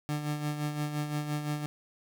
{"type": "tone with tremolo", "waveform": "30% pulse", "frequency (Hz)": 148.9, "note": "D3", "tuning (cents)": 24, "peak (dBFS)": -26, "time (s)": [0.09, 1.66], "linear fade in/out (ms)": 0, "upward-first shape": "sine", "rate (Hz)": 5.8, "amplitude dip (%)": 55, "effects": []}